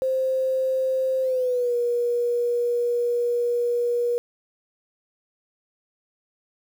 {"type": "tone with pitch glide", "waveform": "sine", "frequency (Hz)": [523.3, 479.9], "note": ["C5", "B4"], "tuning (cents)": [0, -50], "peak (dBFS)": -20, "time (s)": [0.02, 4.18], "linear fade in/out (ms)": 0, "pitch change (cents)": -150, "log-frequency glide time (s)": [1.22, 1.75], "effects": ["8-bit"]}